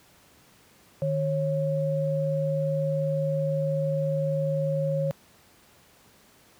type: tone pair together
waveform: sine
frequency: 153.4 / 547 Hz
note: D#3 / C#5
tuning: -24 / -23 cents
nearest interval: octave + minor seventh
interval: 2201 cents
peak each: -26 dBFS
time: 1.02-5.11 s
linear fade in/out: 0 ms
effects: pink hiss -57 dBFS RMS until 6.59 s + high-pass 80 Hz 12 dB/octave